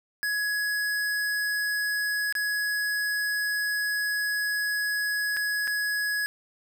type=tone with dropouts; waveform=square; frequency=1677 Hz; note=G#6; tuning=16 cents sharp; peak=-26 dBFS; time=0.23-6.26 s; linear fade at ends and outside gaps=0 ms; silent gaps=2.325-2.352 / 5.366-5.37 / 5.673-5.677 s; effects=none